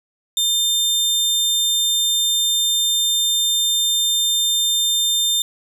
sawtooth tone, 3600 Hz, A7, 39 cents sharp, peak -13 dBFS, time 0.37-5.42 s, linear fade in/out 2 ms, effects none

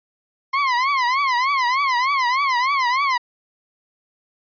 30% pulse tone with vibrato, 1046.5 Hz, C6, in tune, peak -14 dBFS, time 0.53-3.18 s, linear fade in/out 10 ms, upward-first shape triangle, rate 3.3 Hz, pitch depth 180 cents each way, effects resampled to 11025 Hz

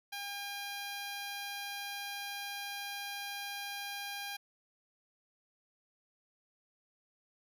10% pulse tone, 806 Hz, G5, 48 cents sharp, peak -31 dBFS, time 0.12-4.37 s, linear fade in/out 10 ms, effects none

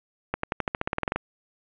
accelerating click train, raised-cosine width 0.5 ms, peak -10 dBFS, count 14, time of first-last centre 0.34-1.16 s, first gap 94 ms, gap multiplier 0.93, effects resampled to 8000 Hz + 7-bit

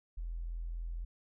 triangle tone with tanh clipping, 42 Hz, E1, 33 cents sharp, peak -36 dBFS, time 0.17-1.05 s, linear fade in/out 10 ms, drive 3 dB, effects none

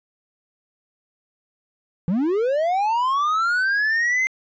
triangle linear sweep, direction up, 160 to 2093 Hz, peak -16 dBFS, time 2.08-4.27 s, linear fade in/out 0 ms, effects resampled to 16000 Hz

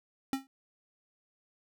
square tone with exponential decay, 268.8 Hz, C4, 47 cents sharp, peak -26 dBFS, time 0.33-0.47 s, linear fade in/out 1 ms, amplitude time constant 29 ms, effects none

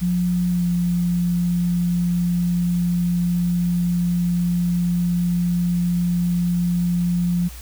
sine tone with pitch glide, 178.1 to 175.24 Hz, F3 to F3, +34 to +6 cents, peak -17 dBFS, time 0.01-7.49 s, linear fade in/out 20 ms, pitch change -28 cents, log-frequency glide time 0.5-0.64 s, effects added 60 Hz sine -35 dBFS peak until 7.61 s + white hiss -42 dBFS RMS until 7.61 s

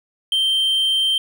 triangle tone, 3136 Hz, G7, in tune, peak -14 dBFS, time 0.32-1.18 s, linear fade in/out 2 ms, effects none

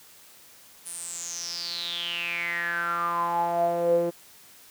sawtooth tone with band-pass filter sweep, 171.5 Hz, F3, 31 cents flat, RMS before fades -28 dBFS, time 0.85-4.11 s, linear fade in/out 20 ms, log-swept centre 10000 to 430 Hz, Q 10, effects white hiss -52 dBFS RMS until 4.7 s + high-pass 60 Hz 12 dB/octave

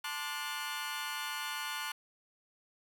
20% pulse chord, D dominant seventh, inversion second, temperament equal with one note detuned, 880 / 1046.5 / 1174.7 / 1449.5 Hz, A5 / C6 / D6 / F#6, 0 / 0 / 0 / -36 cents, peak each -38 / -38 / -39 / -35 dBFS, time 0.04-1.92 s, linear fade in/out 5 ms, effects none

